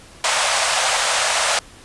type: band-pass noise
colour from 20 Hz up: pink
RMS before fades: -19 dBFS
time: 0.24-1.59 s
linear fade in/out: 2 ms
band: 570 to 9800 Hz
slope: 48 dB/octave
effects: pink hiss -44 dBFS RMS until 1.84 s + resampled to 24000 Hz